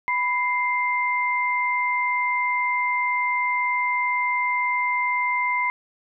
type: tone pair together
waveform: sine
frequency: 989.7 / 2093 Hz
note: B5 / C7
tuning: +3 / 0 cents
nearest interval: octave + minor second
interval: 1297 cents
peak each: -23 dBFS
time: 0.08-5.7 s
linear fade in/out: 0 ms
effects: none